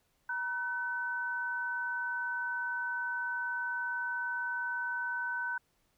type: tone pair together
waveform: sine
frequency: 954 / 1514.4 Hz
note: A#5 / F#6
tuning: +40 / +40 cents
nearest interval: minor sixth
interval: 800 cents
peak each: -39 / -33 dBFS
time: 0.29-5.58 s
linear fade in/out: 5 ms
effects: pink hiss -74 dBFS RMS until 5.97 s